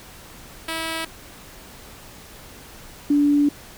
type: tone pair in turn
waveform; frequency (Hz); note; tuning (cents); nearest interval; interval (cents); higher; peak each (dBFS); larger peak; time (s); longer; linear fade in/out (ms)
5% pulse / sine; 324.8 / 289.6; E4 / D4; -26 / -24; major second; 198; first; -14; neither; 0.68-1.05 / 3.1-3.49; second; 5
effects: pink hiss -43 dBFS RMS until 3.77 s